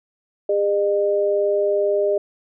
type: tone pair together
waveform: sine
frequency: 405.1 / 607 Hz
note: G#4 / D#5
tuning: -43 / -43 cents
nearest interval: perfect fifth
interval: 700 cents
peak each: -19 / -19 dBFS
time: 0.49-2.18 s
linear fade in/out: 5 ms
effects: none